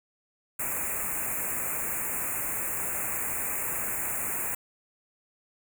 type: band-stop noise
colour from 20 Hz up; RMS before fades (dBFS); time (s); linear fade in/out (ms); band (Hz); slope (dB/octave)
white; -31; 0.59-4.55; 5; 2600 to 6900; 96
effects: none